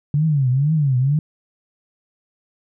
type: tone with vibrato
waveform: sine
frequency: 141.2 Hz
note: C#3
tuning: 32 cents sharp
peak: -14 dBFS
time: 0.14-1.19 s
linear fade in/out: 2 ms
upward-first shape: triangle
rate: 2.1 Hz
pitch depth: 240 cents each way
effects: none